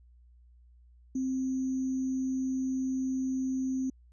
sine tone with sample-and-hold, 261.6 Hz, C4, in tune, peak -28 dBFS, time 1.15-3.9 s, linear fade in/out 5 ms, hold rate 6300 Hz, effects added 60 Hz sine -55 dBFS peak until 4.12 s + resampled to 22050 Hz

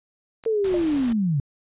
clicks, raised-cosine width 0.3 ms, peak -28 dBFS, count 2, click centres 0.438 / 0.453 s
sine linear sweep, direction down, 456.7 to 132 Hz, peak -19 dBFS, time 0.46-1.4 s, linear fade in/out 2 ms
pink noise, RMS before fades -37 dBFS, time 0.64-1.13 s, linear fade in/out 5 ms
sine tone with exponential decay, 604 Hz, D5, 48 cents sharp, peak -23 dBFS, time 0.74-0.87 s, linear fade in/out 1 ms, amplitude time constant 28 ms
effects resampled to 8000 Hz

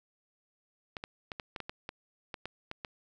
clicks, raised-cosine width 0.3 ms, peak -22 dBFS, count 12, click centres 0.968 / 1.039 / 1.318 / 1.398 / 1.562 / 1.603 / 1.695 / 1.891 / 2.342 / 2.456 / 2.714 / 2.848 s, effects none

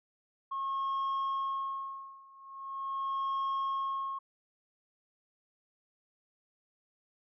sine tone with tremolo, 1085 Hz, C#6, 37 cents flat, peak -27 dBFS, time 0.51-4.19 s, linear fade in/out 10 ms, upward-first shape sine, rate 0.42 Hz, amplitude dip 95%, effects tanh soft clip ceiling -29 dBFS

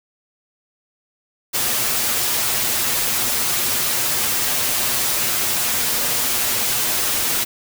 white noise with comb filter, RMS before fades -20 dBFS, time 1.53-7.45 s, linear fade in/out 20 ms, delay 8.3 ms, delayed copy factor +0.6, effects none

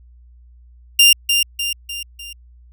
sawtooth tone with echo, 2794 Hz, F7, in tune, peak -4 dBFS, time 0.99-1.13 s, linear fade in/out 5 ms, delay 300 ms, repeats 4, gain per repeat -6 dB, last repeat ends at 2.33 s, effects added 60 Hz sine -43 dBFS peak until 2.72 s

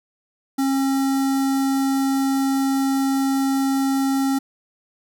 square tone with notch filter, 270.5 Hz, C#4, 42 cents flat, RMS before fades -20 dBFS, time 0.58-4.39 s, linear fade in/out 10 ms, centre 2600 Hz, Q 1.1, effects none

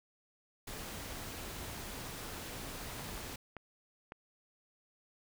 pink noise, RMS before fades -44 dBFS, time 0.67-3.36 s, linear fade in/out 5 ms
clicks, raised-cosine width 0.5 ms, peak -30 dBFS, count 5, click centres 2.995 / 3.09 / 3.177 / 3.567 / 4.121 s
effects none

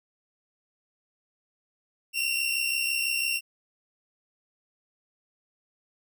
sawtooth tone pair together, 2706 / 2772 Hz, E7 / F7, +45 / -14 cents, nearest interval unison, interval 41 cents, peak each -25 dBFS, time 2.13-3.41 s, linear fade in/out 50 ms, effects none

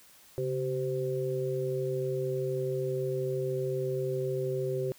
sine tone cluster, 136.4 / 385.2 / 518 Hz, C#3 / G4 / C5, -28 / -30 / -17 cents, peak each -34 / -31 / -35 dBFS, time 0.38-4.92 s, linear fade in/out 0 ms, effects white hiss -57 dBFS RMS until 4.98 s

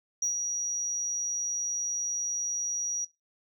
sine tone with ADSR envelope, 5770 Hz, F#8, 44 cents flat, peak -23 dBFS, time 0.22-3.05 s, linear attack 5 ms, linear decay 110 ms, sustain -5 dB, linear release 8 ms, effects noise-tail reverb RT60 0.2 s tail -20 dB re dry + tanh soft clip ceiling -21 dBFS

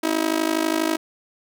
sawtooth tone with amplitude modulation, 320.6 Hz, E4, 48 cents flat, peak -12 dBFS, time 0.03-0.97 s, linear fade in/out 10 ms, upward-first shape sine, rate 52.3 Hz, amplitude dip 90%, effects none

